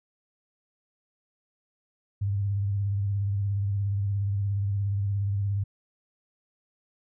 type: tone with vibrato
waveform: sine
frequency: 100 Hz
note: G2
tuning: 35 cents sharp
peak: -24 dBFS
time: 2.21-5.64 s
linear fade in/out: 10 ms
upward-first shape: sine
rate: 17 Hz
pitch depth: 44 cents each way
effects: none